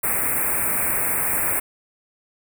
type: band-stop noise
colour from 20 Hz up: white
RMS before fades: -22 dBFS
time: 0.03-1.6 s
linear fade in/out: 10 ms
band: 2500 to 8100 Hz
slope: 96 dB/octave
effects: none